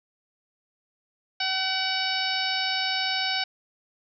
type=harmonic tone with a mistuned harmonic; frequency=759 Hz; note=F#5; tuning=44 cents sharp; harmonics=1 / 2 / 3 / 4 / 5 / 6 / 7; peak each=-32 / -32 / -32 / -32 / -32 / -32 / -32 dBFS; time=1.4-3.44 s; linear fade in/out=5 ms; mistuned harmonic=4; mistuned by=-43 cents; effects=none